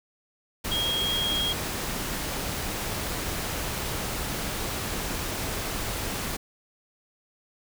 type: tone in noise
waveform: sine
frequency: 3261 Hz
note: G#7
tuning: 32 cents flat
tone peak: -25 dBFS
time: 0.71-1.53 s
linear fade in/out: 10 ms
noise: pink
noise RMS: -31 dBFS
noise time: 0.64-6.37 s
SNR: +3 dB
effects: none